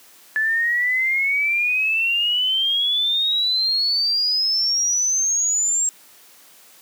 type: exponential sweep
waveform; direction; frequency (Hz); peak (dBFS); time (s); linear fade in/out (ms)
sine; up; 1729 to 7560; -17; 0.36-5.89; 0
effects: white hiss -49 dBFS RMS until 6.81 s + high-pass 200 Hz 12 dB/octave